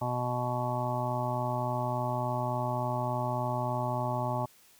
harmonic tone, 123.47 Hz, B2, in tune, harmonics 1 / 2 / 3 / 5 / 6 / 7 / 8 / 9, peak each -33 / -39 / -42 / -35 / -42 / -34 / -43 / -39 dBFS, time 0.01-4.46 s, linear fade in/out 10 ms, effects white hiss -60 dBFS RMS until 4.79 s

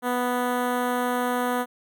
10% pulse tone with notch filter, 246.9 Hz, B3, in tune, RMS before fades -25 dBFS, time 0.02-1.66 s, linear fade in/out 50 ms, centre 5000 Hz, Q 0.52, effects none

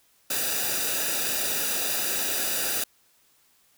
white noise with comb filter, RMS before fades -27 dBFS, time 0.3-2.84 s, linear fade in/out 5 ms, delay 0.93 ms, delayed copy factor -0.7, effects white hiss -63 dBFS RMS until 3.77 s

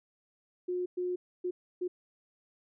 sine tone bursts at uneven times, 360 Hz, F#4, 47 cents flat, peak -30 dBFS, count 4, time 0.68-0.86 / 0.97-1.16 / 1.44-1.51 / 1.81-1.88 s, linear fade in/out 10 ms, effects none

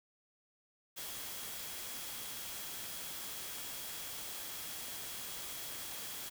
sine tone in noise, 3300 Hz, G#7, 12 cents flat, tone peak -54 dBFS, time 0.96-6.3 s, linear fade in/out 20 ms, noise white, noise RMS -44 dBFS, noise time 0.96-6.3 s, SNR -13 dB, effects none

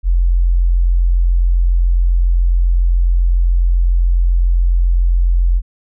sine tone, 43.65 Hz, F1, in tune, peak -9 dBFS, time 0.03-5.62 s, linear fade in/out 50 ms, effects none

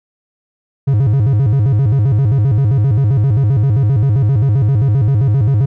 triangle tone with vibrato, 120 Hz, B2, 49 cents flat, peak -7 dBFS, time 0.87-5.66 s, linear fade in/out 10 ms, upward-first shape square, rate 7.6 Hz, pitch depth 240 cents each way, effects none

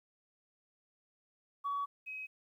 sine tone pair in turn, 1131 / 2539 Hz, C#6 / D#7, +34 / +34 cents, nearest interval octave + major second, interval 1400 cents, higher second, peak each -32 / -40 dBFS, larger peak first, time 1.64-1.86 / 2.06-2.27 s, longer first, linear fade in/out 20 ms, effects tanh soft clip ceiling -29 dBFS + 12-bit

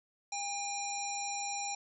harmonic tone with a mistuned harmonic, 807 Hz, G#5, 50 cents flat, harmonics 1 / 3 / 5 / 7 / 9, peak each -38 / -43 / -46 / -41 / -42 dBFS, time 0.32-1.75 s, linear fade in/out 5 ms, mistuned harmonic 9, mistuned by -17 cents, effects none

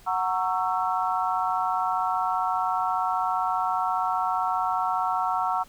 sine chord, F# dominant seventh, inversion none, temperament just, 740 / 925 / 1110 / 1332 Hz, F#5 / A#5 / C#6 / E6, 0 / -14 / +2 / +18 cents, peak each -27 / -28 / -30 / -29 dBFS, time 0.06-5.64 s, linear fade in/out 20 ms, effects pink hiss -54 dBFS RMS until 5.68 s

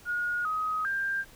sine tone with pitch steps, 1439 / 1260 / 1590 Hz, F#6 / D#6 / G6, -49 / +21 / +24 cents, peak -27 dBFS, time 0.05-1.25 s, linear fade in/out 50 ms, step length 400 ms, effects pink hiss -54 dBFS RMS until 1.35 s

